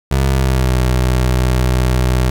25% pulse tone with pitch glide, 67 to 62.88 Hz, C2 to B1, +42 to +32 cents, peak -8 dBFS, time 0.11-2.3 s, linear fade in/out 5 ms, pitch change -110 cents, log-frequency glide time 0.28-0.76 s, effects 8-bit

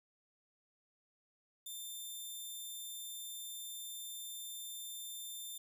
10% pulse tone, 3580 Hz, A7, 29 cents sharp, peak -36 dBFS, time 1.66-5.58 s, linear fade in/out 5 ms, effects none

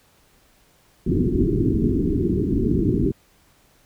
white low-pass noise, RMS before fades -20 dBFS, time 1.06-3.12 s, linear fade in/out 10 ms, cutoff 400 Hz, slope 96 dB/octave, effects pink hiss -58 dBFS RMS until 3.85 s

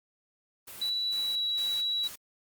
white noise with tremolo, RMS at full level -44 dBFS, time 0.67-2.16 s, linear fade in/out 10 ms, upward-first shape square, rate 2.2 Hz, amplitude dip 75%
sine tone with pitch glide, 3940 to 3904 Hz, B7 to B7, -5 to -21 cents, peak -27 dBFS, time 0.81-2.08 s, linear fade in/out 10 ms, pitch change -16 cents, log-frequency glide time 1.08-1.43 s
effects Opus 32 kbps

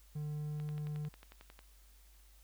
triangle tone, 149.9 Hz, D3, 36 cents sharp, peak -35 dBFS, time 0.15-1.09 s, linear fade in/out 10 ms
click train, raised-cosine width 0.3 ms, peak -37 dBFS, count 12, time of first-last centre 0.6-1.591 s, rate 11.1 Hz
effects added 50 Hz sine -59 dBFS peak until 2.43 s + white hiss -67 dBFS RMS until 2.43 s

